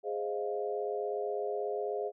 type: chord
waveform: sine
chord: F minor seventh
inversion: first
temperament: equal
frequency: 415.3 / 523.3 / 622.3 / 698.5 Hz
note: Ab4 / C5 / Eb5 / F5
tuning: 0 / 0 / 0 / 0 cents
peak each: -34 / -39 / -40 / -39 dBFS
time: 0.03-2.12 s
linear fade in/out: 50 ms
effects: none

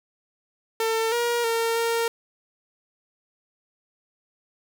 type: tone with pitch steps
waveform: sawtooth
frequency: 449.2 / 474.9 / 457.9 / 461.7 Hz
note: A4 / A#4 / A#4 / A#4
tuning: +36 / +32 / -31 / -17 cents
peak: -18 dBFS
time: 0.8-2.08 s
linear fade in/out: 2 ms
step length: 320 ms
effects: none

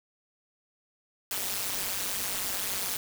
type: noise with amplitude modulation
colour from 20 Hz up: white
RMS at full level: -28 dBFS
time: 1.31-2.97 s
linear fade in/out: 2 ms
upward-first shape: sine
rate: 193 Hz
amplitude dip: 95%
effects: none

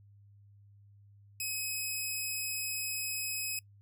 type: tone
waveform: 10% pulse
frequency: 2545 Hz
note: D#7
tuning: 39 cents sharp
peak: -25 dBFS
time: 1.4-3.59 s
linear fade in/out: 2 ms
effects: noise-tail reverb RT60 0.1 s tail -25 dB re dry + added 101 Hz sine -56 dBFS peak until 3.81 s

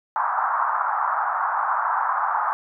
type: band-pass noise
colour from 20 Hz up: pink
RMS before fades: -23 dBFS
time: 0.16-2.53 s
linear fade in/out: 0 ms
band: 800 to 1400 Hz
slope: 48 dB/octave
effects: none

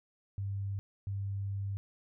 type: tone bursts at uneven times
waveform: sine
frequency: 99 Hz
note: G2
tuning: 18 cents sharp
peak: -33 dBFS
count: 2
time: 0.38-0.79 / 1.07-1.77 s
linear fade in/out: 0 ms
effects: none

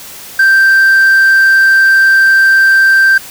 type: tone with hard clipping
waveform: triangle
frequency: 1568 Hz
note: G6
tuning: in tune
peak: -3 dBFS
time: 0.39-3.18 s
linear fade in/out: 5 ms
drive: 1 dB
effects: white hiss -30 dBFS RMS until 3.3 s

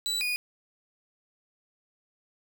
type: tone pair in turn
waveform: 35% pulse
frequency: 3951 / 2463 Hz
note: B7 / D#7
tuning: 0 / -18 cents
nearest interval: minor sixth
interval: 818 cents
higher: first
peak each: -25 dBFS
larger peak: neither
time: 0.06-0.21 / 0.21-0.36 s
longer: neither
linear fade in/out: 0 ms
effects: none

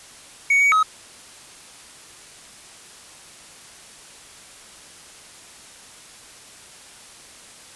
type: tone with pitch steps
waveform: triangle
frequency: 2233 / 2255 / 1273 Hz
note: C#7 / C#7 / D#6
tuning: +12 / +29 / +39 cents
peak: -12 dBFS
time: 0.5-0.83 s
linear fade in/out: 5 ms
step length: 110 ms
effects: white hiss -44 dBFS RMS until 7.75 s + resampled to 24000 Hz

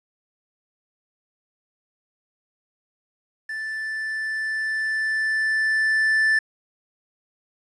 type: tone with level ramp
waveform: triangle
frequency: 1760 Hz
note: A6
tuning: in tune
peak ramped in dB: -26 to -14 dBFS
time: 3.49-6.39 s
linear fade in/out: 5 ms
effects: resampled to 24000 Hz + 9-bit

